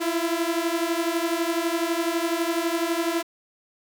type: beating tone pair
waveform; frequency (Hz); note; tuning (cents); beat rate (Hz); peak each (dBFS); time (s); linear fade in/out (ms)
sawtooth; 329.6 / 341.6; E4 / F4; 0 / -38; 12; -22; 0-3.23; 20
effects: 8-bit